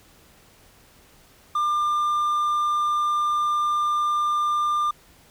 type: tone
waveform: triangle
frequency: 1197 Hz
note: D6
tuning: 33 cents sharp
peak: -18 dBFS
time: 1.55-4.91 s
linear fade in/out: 5 ms
effects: pink hiss -54 dBFS RMS until 5.3 s